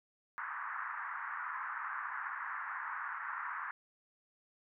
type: band-pass noise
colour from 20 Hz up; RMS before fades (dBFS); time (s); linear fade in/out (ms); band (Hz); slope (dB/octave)
pink; -41; 0.38-3.71; 0; 990 to 1800; 48
effects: none